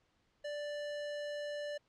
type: tone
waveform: square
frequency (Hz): 587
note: D5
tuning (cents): -1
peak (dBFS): -39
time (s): 0.44-1.78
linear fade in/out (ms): 10
effects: pink hiss -75 dBFS RMS until 1.88 s + low-pass 5000 Hz 12 dB/octave